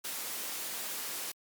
white high-pass noise, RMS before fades -38 dBFS, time 0.04-1.32 s, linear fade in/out 10 ms, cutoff 220 Hz, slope 12 dB/octave, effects Opus 48 kbps

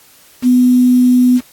sine tone with quantisation, 249.4 Hz, B3, 17 cents sharp, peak -6 dBFS, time 0.42-1.41 s, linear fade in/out 50 ms, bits 5, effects white hiss -45 dBFS RMS until 1.52 s + AAC 64 kbps

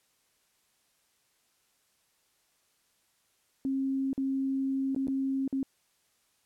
sine tone with dropouts, 268.8 Hz, C4, 47 cents sharp, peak -27 dBFS, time 3.65-5.63 s, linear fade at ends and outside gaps 1 ms, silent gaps 4.131-4.178 / 4.948-4.962 / 5.071-5.082 / 5.478-5.527 s, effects white hiss -71 dBFS RMS until 6.45 s + low-pass 12000 Hz 12 dB/octave

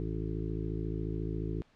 harmonic tone, 54.2 Hz, A1, 25 cents flat, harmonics 1 / 2 / 3 / 5 / 6 / 7 / 8, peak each -37 / -39 / -38 / -43 / -41 / -43 / -45 dBFS, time 0-1.62 s, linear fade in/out 0 ms, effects pink hiss -66 dBFS RMS until 1.75 s + low-pass 4000 Hz 12 dB/octave

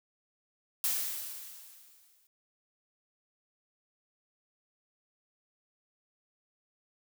blue noise with exponential decay, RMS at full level -29 dBFS, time 0.84-2.27 s, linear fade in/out 1 ms, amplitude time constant 310 ms, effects none

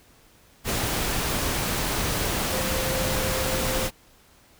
sine tone in noise, 522 Hz, C5, 4 cents flat, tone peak -30 dBFS, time 2.5-3.9 s, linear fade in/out 50 ms, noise pink, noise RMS -26 dBFS, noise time 0.64-3.91 s, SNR -7 dB, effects pink hiss -56 dBFS RMS until 4.59 s

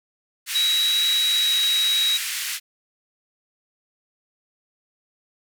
pink band-pass noise, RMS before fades -28 dBFS, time 0.46-2.6 s, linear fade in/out 50 ms, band 1800 to 15000 Hz, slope 24 dB/octave
sine tone with pitch glide, 3866 to 3837 Hz, B7 to A#7, -38 to +49 cents, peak -18 dBFS, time 0.54-2.18 s, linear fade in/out 20 ms, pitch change -13 cents, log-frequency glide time 1.35-1.55 s
effects none

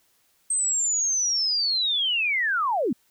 sine linear sweep, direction down, 8372 to 196 Hz, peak -21 dBFS, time 0.5-2.93 s, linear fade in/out 5 ms, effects white hiss -65 dBFS RMS until 3.1 s

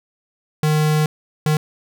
square tone bursts at uneven times, 153.2 Hz, D#3, 27 cents flat, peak -15 dBFS, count 2, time 0.63-1.06 / 1.46-1.57 s, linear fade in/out 2 ms, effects none

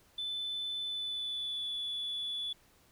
sine tone with pitch glide, 3512 to 3440 Hz, A7 to A7, -4 to -40 cents, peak -33 dBFS, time 0.18-2.53 s, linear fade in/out 5 ms, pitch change -36 cents, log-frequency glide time 0.82-1.77 s, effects tanh soft clip ceiling -31 dBFS + pink hiss -65 dBFS RMS until 2.91 s

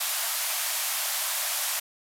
white band-pass noise, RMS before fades -29 dBFS, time 0-1.8 s, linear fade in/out 10 ms, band 590 to 15000 Hz, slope 96 dB/octave, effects none

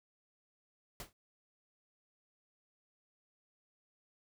pink noise with exponential decay, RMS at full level -40 dBFS, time 1-1.13 s, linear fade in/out 1 ms, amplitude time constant 27 ms, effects none

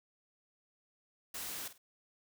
white noise with echo, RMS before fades -42 dBFS, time 1.34-1.68 s, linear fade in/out 5 ms, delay 50 ms, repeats 2, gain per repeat -12 dB, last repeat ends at 1.78 s, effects none

